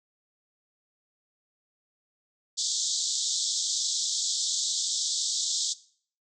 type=band-pass noise; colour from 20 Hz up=white; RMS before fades=-29 dBFS; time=2.57-5.74 s; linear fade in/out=20 ms; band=3400 to 7800 Hz; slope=96 dB/octave; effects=noise-tail reverb RT60 0.5 s tail -18 dB re dry